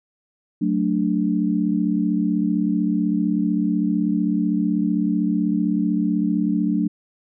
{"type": "chord", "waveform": "sine", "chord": "D major", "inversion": "first", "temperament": "equal with one note detuned", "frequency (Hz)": [185, 220.8, 293.7], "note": ["F#3", "A3", "D4"], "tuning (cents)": [0, 6, 0], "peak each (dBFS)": -22, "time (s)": [0.61, 6.88], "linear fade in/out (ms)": 10, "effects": []}